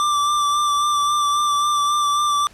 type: tone with vibrato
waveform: square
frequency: 1174.7 Hz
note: D6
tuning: in tune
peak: -17 dBFS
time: 0-2.47 s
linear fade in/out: 0 ms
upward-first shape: sine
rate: 3.7 Hz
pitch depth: 21 cents each way
effects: pink hiss -48 dBFS RMS until 2.53 s + low-pass 9000 Hz 12 dB/octave